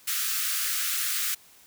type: high-pass noise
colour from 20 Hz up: white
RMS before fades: -28 dBFS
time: 0.07-1.35 s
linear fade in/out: 10 ms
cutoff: 1200 Hz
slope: 96 dB/octave
effects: white hiss -55 dBFS RMS until 1.66 s